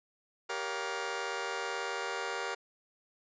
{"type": "chord", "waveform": "15% pulse", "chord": "G half-diminished seventh", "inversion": "none", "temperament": "just", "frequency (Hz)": [392, 470.4, 564.5, 705.6], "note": ["G4", "Bb4", "Db5", "F5"], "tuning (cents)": [0, 16, 31, 18], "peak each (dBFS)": [-33, -32, -36, -37], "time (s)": [0.49, 2.55], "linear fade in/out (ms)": 10, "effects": ["resampled to 16000 Hz"]}